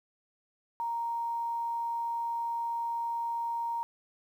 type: tone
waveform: sine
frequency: 932.3 Hz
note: A#5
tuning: in tune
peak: -30 dBFS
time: 0.8-3.83 s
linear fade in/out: 0 ms
effects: 10-bit